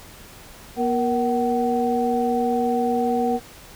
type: tone cluster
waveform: sine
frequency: 241.1 / 471.4 / 753 Hz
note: B3 / A#4 / F#5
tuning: -41 / +19 / +30 cents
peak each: -23 dBFS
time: 0.76-3.4 s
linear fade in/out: 50 ms
effects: pink hiss -44 dBFS RMS until 3.75 s